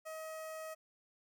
sawtooth tone with notch filter, 634 Hz, D#5, 32 cents sharp, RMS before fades -45 dBFS, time 0.05-0.75 s, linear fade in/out 20 ms, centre 3700 Hz, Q 1.2, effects none

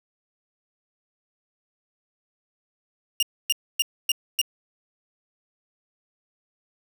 sawtooth tone bursts, 2824 Hz, F7, 19 cents sharp, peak -15 dBFS, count 5, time 3.2-4.415 s, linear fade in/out 2 ms, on 27 ms, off 270 ms, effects none

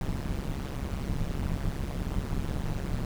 brown noise with amplitude modulation, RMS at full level -27 dBFS, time 0.01-3.05 s, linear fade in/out 2 ms, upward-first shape sine, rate 138 Hz, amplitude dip 100%, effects none

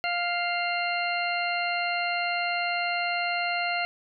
harmonic tone with a mistuned harmonic, 700 Hz, F5, 4 cents sharp, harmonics 1 / 2 / 3 / 4 / 6, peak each -29 / -33 / -31 / -32 / -36 dBFS, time 0.04-3.85 s, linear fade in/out 0 ms, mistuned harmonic 4, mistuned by -18 cents, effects none

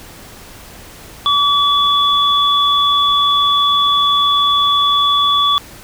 sine tone pair together, 1146 / 3434 Hz, D6 / A7, -43 / -43 cents, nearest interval octave + perfect fifth, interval 1900 cents, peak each -13 dBFS, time 1.26-5.58 s, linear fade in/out 0 ms, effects pink hiss -37 dBFS RMS until 5.83 s

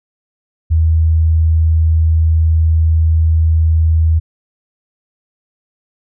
sine tone, 80.4 Hz, E2, 43 cents flat, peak -8 dBFS, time 0.7-4.2 s, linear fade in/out 20 ms, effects none

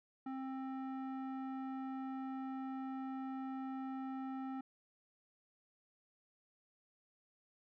square tone with low-pass filter, 264.6 Hz, C4, 20 cents sharp, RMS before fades -43 dBFS, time 0.26-4.61 s, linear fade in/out 5 ms, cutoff 1200 Hz, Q 1.3, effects none

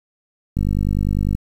click train, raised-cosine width 5 ms, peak -9 dBFS, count 40, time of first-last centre 0.57-1.35 s, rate 50 Hz, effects 7-bit

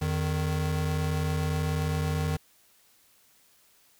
square tone pair together, 85.03 / 154.6 Hz, F2 / D#3, -46 / -11 cents, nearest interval minor seventh, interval 1035 cents, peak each -30 / -29 dBFS, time 0.01-2.37 s, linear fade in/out 10 ms, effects white hiss -62 dBFS RMS until 3.99 s

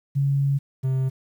sine / triangle tone pair in turn, 139.3 / 131.54 Hz, C#3 / C3, +9 / +10 cents, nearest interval minor second, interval 99 cents, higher first, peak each -18 dBFS, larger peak neither, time 0.15-0.59 / 0.83-1.1 s, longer first, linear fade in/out 20 ms, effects 9-bit

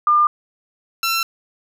sine / 15% pulse tone pair in turn, 1202 / 1349.2 Hz, D6 / E6, +40 / +40 cents, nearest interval major second, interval 200 cents, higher second, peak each -11 dBFS, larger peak neither, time 0.07-0.27 / 1.03-1.23 s, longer neither, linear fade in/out 2 ms, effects none

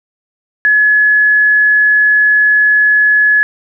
sine tone pair in turn, 1700 / 1700 Hz, G#6 / G#6, +40 / +40 cents, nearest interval unison, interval 0 cents, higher neither, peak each -6 dBFS, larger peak neither, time 0.65-2.41 / 2.41-3.43 s, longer first, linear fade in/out 0 ms, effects none

